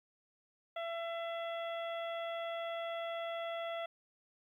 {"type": "harmonic tone", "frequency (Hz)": 671, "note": "E5", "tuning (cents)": 31, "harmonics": [1, 2, 3, 4, 5], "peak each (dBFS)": [-38, -46, -48, -54, -50], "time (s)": [0.76, 3.86], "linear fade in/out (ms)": 5, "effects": ["12-bit"]}